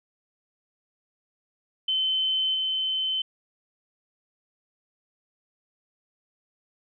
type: tone with level steps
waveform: sine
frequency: 3066 Hz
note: G7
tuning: 39 cents flat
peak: -22 / -24 dBFS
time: 1.88-3.22 s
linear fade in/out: 5 ms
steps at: 2.54 s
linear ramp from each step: 10 ms
effects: none

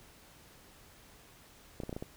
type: clicks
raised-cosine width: 2 ms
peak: -25 dBFS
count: 6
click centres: 1.802 / 1.835 / 1.894 / 1.928 / 1.965 / 2.025 s
effects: pink hiss -58 dBFS RMS until 2.16 s

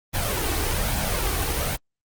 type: noise with flanger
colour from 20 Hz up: pink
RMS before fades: -24 dBFS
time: 0.13-1.77 s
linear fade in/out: 20 ms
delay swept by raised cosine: 1.2 to 2.7 ms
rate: 1.2 Hz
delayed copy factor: +0.7
effects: Opus 24 kbps

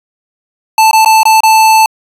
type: tone with dropouts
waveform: square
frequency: 880 Hz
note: A5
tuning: in tune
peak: -4 dBFS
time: 0.78-1.86 s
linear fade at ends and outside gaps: 2 ms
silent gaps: 0.912-0.931 / 1.048-1.059 / 1.232-1.254 / 1.405-1.434 s
effects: resampled to 32000 Hz

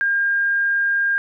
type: tone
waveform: sine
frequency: 1609 Hz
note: G6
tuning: 45 cents sharp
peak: -16 dBFS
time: 0.01-1.18 s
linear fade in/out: 0 ms
effects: none

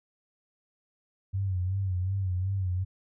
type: tone with vibrato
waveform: sine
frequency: 94.1 Hz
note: F#2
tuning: 30 cents sharp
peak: -26 dBFS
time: 1.33-2.85 s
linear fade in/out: 20 ms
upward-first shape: sine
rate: 2.7 Hz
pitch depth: 78 cents each way
effects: none

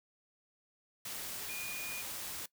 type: tone in noise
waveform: sine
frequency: 2441 Hz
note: D#7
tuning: 34 cents flat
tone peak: -41 dBFS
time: 1.49-2.02 s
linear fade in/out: 5 ms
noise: white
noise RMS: -42 dBFS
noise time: 1.05-2.46 s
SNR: -2 dB
effects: noise-tail reverb RT60 0.1 s tail -20 dB re dry

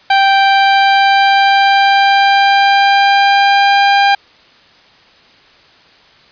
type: tone with pitch glide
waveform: sawtooth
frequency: 784 to 799.1 Hz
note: G5 to G5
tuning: 0 to +33 cents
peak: -3 dBFS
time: 0.1-4.15 s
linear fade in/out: 5 ms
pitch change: +33 cents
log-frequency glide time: 0.29-3.8 s
effects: white hiss -45 dBFS RMS until 6.31 s + resampled to 11025 Hz

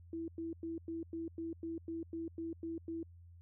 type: tone bursts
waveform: sine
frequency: 329.6 Hz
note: E4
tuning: in tune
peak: -38 dBFS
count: 12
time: 0.13-3.03 s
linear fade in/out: 2 ms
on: 150 ms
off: 100 ms
effects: added 86 Hz sine -54 dBFS peak until 3.41 s

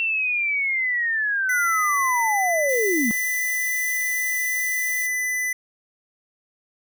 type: linear sweep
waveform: sine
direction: down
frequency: 2716 to 207.7 Hz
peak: -20 dBFS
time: 0-3.11 s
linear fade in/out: 0 ms
type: tone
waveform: square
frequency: 2001 Hz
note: B6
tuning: 22 cents sharp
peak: -23 dBFS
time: 1.49-5.53 s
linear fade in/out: 5 ms
type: noise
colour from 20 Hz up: violet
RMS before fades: -33 dBFS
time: 2.69-5.07 s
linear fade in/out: 2 ms
effects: none

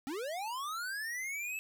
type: linear sweep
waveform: square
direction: up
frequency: 251.4 to 2637 Hz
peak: -37 dBFS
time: 0.07-1.59 s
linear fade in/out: 0 ms
effects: none

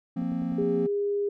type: chord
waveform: triangle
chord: F suspended fourth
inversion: none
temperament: just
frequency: 174.61 / 232.8 / 261.9 Hz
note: F3 / Bb3 / C4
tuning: 0 / -2 / +2 cents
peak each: -29 dBFS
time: 0.16-0.87 s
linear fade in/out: 10 ms
type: click train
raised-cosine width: 2 ms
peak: -30 dBFS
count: 5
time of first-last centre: 0.22-0.621 s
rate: 9.97 Hz
type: tone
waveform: sine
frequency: 406.4 Hz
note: G#4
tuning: 38 cents flat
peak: -24 dBFS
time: 0.58-1.29 s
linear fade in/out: 5 ms
effects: none

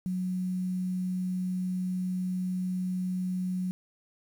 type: tone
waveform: sine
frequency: 183.5 Hz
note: F#3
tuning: 14 cents flat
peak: -28 dBFS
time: 0.06-3.71 s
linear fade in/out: 0 ms
effects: 9-bit

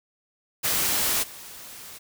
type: noise with level steps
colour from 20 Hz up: white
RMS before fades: -24 / -42 dBFS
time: 0.63-1.99 s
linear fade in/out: 20 ms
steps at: 1.22 s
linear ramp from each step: 20 ms
effects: none

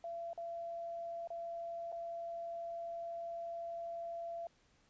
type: tone with dropouts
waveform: sine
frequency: 678 Hz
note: E5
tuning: 49 cents sharp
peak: -40 dBFS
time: 0.04-4.47 s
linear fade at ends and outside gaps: 2 ms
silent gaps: 0.332-0.376 / 1.274-1.303 / 1.919-1.925 s
effects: pink hiss -71 dBFS RMS until 4.89 s + resampled to 16000 Hz

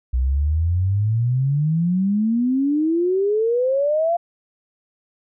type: exponential sweep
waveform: sine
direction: up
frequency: 60.9 to 698.5 Hz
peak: -16 dBFS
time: 0.13-4.17 s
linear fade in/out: 10 ms
effects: none

